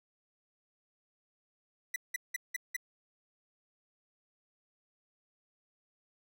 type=tone bursts; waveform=45% pulse; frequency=1975.5 Hz; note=B6; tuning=in tune; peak=-32 dBFS; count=5; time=1.94-2.765 s; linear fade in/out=5 ms; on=21 ms; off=180 ms; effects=none